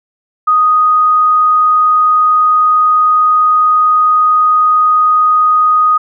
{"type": "tone", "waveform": "sine", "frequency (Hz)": 1244.5, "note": "D#6", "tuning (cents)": 0, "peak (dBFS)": -6, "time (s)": [0.47, 5.98], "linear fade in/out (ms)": 10, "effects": []}